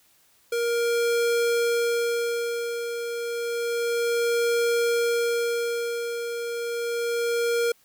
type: tone with tremolo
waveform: square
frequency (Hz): 470.2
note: A#4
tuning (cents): +15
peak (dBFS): -21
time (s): 0.52-7.72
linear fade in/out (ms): 5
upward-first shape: sine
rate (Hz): 0.3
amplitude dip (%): 60
effects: white hiss -61 dBFS RMS until 7.84 s